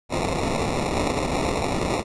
white noise with sample-and-hold, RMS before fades -24 dBFS, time 0.09-2.04 s, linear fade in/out 50 ms, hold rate 1575 Hz, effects resampled to 22050 Hz

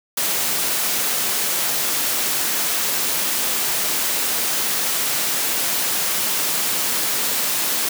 white high-pass noise, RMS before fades -21 dBFS, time 0.17-7.89 s, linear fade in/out 5 ms, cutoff 160 Hz, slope 12 dB/octave, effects none

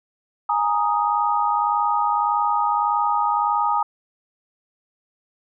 sine chord, Ab suspended second, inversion none, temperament equal, 830.6 / 932.3 / 1244.5 Hz, Ab5 / Bb5 / Eb6, 0 / 0 / 0 cents, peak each -22 dBFS, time 0.49-3.83 s, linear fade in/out 5 ms, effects none

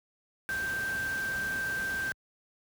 sine tone in noise, 1568 Hz, G6, in tune, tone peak -30 dBFS, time 0.49-2.12 s, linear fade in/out 0 ms, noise pink, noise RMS -41 dBFS, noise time 0.49-2.12 s, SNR +8 dB, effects high-pass 60 Hz 12 dB/octave

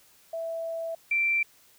sine tone pair in turn, 659.3 / 2349 Hz, E5 / D7, 0 / 0 cents, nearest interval octave + minor seventh, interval 2200 cents, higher second, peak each -30 / -22 dBFS, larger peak second, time 0.33-0.95 / 1.11-1.43 s, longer first, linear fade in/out 5 ms, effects white hiss -59 dBFS RMS until 1.78 s

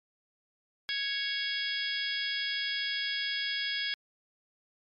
harmonic tone with a mistuned harmonic, 554.4 Hz, C#5, in tune, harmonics 3 / 4 / 5 / 6 / 7 / 8 / 9, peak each -36 / -37 / -44 / -34 / -46 / -43 / -38 dBFS, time 0.89-3.94 s, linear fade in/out 0 ms, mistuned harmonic 8, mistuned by +23 cents, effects MP3 96 kbps

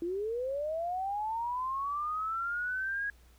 sine linear sweep, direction up, 329.6 to 1661.2 Hz, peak -31 dBFS, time 0.02-3.1 s, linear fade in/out 2 ms, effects added 60 Hz sine -57 dBFS peak until 3.38 s + pink hiss -65 dBFS RMS until 3.38 s

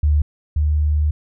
sine tone pair in turn, 74.4 / 75.26 Hz, D2 / D2, +23 / +43 cents, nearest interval unison, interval 20 cents, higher second, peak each -12 / -14 dBFS, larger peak first, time 0.03-0.22 / 0.56-1.11 s, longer second, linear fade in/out 5 ms, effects none

